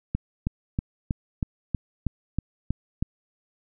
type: click train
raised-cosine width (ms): 5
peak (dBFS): -12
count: 10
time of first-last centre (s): 0.15-3.025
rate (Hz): 3.13
effects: none